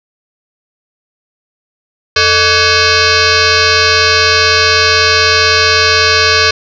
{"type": "tone with frequency modulation", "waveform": "sine", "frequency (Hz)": 1500, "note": "F#6", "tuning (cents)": 23, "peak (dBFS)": -6, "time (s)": [2.16, 6.51], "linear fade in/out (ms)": 5, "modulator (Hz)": 529, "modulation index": 7, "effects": []}